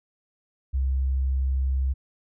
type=tone; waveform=sine; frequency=66.2 Hz; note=C2; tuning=21 cents sharp; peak=-21 dBFS; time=0.73-1.94 s; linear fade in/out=20 ms; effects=none